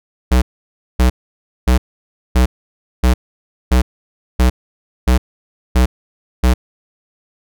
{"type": "tone bursts", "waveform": "square", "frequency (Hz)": 62.4, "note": "B1", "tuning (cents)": 19, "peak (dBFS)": -9, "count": 10, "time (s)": [0.31, 6.54], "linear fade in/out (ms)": 10, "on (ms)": 110, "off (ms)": 570, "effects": []}